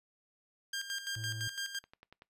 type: tone with tremolo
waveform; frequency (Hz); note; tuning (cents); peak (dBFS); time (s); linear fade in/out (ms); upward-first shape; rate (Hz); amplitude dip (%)
15% pulse; 1600; G6; +35; -28; 0.73-1.79; 5; square; 5.9; 65
type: tone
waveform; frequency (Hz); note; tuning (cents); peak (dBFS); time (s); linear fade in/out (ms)
triangle; 110.2; A2; +3; -37; 1.16-1.48; 5
type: click train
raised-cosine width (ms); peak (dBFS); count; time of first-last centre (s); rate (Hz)
0.3; -37; 5; 1.84-2.221; 10.5
effects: noise-tail reverb RT60 0.2 s tail -24 dB re dry + resampled to 32000 Hz